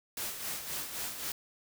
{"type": "noise with tremolo", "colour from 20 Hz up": "white", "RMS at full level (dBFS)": -36, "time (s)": [0.17, 1.32], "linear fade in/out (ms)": 2, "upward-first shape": "sine", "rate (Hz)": 3.8, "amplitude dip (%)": 55, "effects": []}